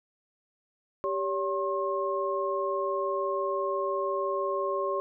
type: tone cluster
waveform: sine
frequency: 392.9 / 567 / 1072 Hz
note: G4 / C#5 / C6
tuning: +4 / +39 / +42 cents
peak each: -31 dBFS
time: 1.04-5 s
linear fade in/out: 0 ms
effects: none